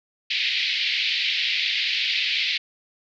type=band-pass noise; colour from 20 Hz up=pink; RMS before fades=-24 dBFS; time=0.3-2.58 s; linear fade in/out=10 ms; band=2100 to 4500 Hz; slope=48 dB/octave; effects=none